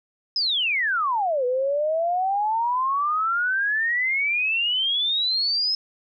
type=exponential two-way sweep; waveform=sine; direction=down then up; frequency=5200 to 488.8 to 5200 Hz; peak=-20 dBFS; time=0.36-5.75 s; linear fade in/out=2 ms; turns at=1.45 s; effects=none